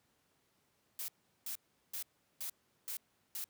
blue noise bursts, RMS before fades -41 dBFS, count 6, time 0.99-3.442 s, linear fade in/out 2 ms, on 92 ms, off 380 ms, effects pink hiss -75 dBFS RMS until 3.49 s + high-pass 100 Hz 12 dB/octave

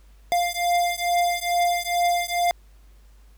square beating tone pair, 698.5 / 700.8 Hz, F5 / F5, 0 / +6 cents, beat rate 2.3 Hz, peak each -24 dBFS, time 0.32-2.51 s, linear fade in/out 0 ms, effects added 50 Hz sine -48 dBFS peak until 3.37 s + pink hiss -62 dBFS RMS until 3.37 s

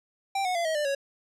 square tone with pitch steps, 784 / 731.5 / 682.5 / 636.8 / 594.2 / 554.4 Hz, G5 / F#5 / F5 / D#5 / D5 / C#5, 0 / -20 / -40 / +40 / +20 / 0 cents, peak -26 dBFS, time 0.35-0.95 s, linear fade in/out 5 ms, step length 100 ms, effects low-pass 9000 Hz 12 dB/octave

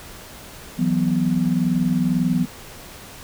sine chord, E suspended second, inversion none, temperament equal, 164.81 / 185 / 246.9 Hz, E3 / F#3 / B3, 0 / 0 / 0 cents, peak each -22 / -21 / -21 dBFS, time 0.78-2.46 s, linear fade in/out 20 ms, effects pink hiss -40 dBFS RMS until 3.23 s

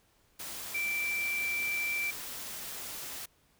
sine tone in noise, 2341 Hz, D7, 6 cents flat, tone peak -30 dBFS, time 0.74-2.11 s, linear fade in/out 10 ms, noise white, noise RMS -41 dBFS, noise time 0.39-3.26 s, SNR +8 dB, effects pink hiss -68 dBFS RMS until 3.59 s

